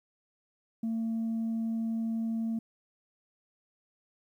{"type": "tone", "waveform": "sine", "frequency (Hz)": 226, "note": "A3", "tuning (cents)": 47, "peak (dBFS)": -27, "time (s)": [0.83, 2.59], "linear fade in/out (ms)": 5, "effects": ["tanh soft clip ceiling -27 dBFS", "11-bit"]}